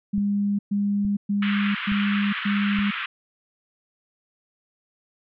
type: tone bursts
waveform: sine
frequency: 202.6 Hz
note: G#3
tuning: 43 cents flat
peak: -20 dBFS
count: 5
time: 0.13-2.91 s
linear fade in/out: 10 ms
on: 460 ms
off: 120 ms
type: click train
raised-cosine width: 5 ms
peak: -22 dBFS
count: 4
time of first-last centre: 0.18-2.789 s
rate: 1.15 Hz
type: band-pass noise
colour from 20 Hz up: pink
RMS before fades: -30 dBFS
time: 1.42-3.06 s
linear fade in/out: 5 ms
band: 1200 to 3200 Hz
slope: 48 dB/octave
effects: none